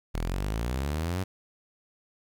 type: exponential sweep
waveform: sawtooth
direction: up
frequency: 38.89 to 96.9 Hz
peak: -24 dBFS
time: 0.14-1.24 s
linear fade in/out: 10 ms
effects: 10-bit